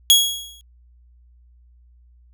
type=tone with exponential decay; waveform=sawtooth; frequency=3322 Hz; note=G#7; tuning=in tune; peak=-4 dBFS; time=0.1-0.61 s; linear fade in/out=0 ms; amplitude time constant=110 ms; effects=added 60 Hz sine -49 dBFS peak until 2.33 s